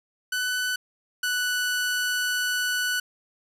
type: tone pair in turn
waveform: sawtooth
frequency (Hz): 1497 / 1484.1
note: F#6 / F#6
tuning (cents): +20 / +5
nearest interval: unison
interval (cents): 15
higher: first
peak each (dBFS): -21 / -20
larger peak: second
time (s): 0.32-0.76 / 1.23-3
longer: second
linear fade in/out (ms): 5
effects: resampled to 32000 Hz + 9-bit